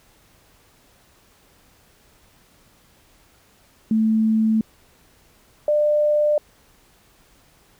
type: tone pair in turn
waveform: sine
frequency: 220 / 597.1 Hz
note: A3 / D5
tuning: 0 / +29 cents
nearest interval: octave + perfect fourth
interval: 1729 cents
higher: second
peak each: -15 / -15 dBFS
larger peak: neither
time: 3.91-4.61 / 5.68-6.38 s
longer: neither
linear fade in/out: 2 ms
effects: pink hiss -56 dBFS RMS until 7.79 s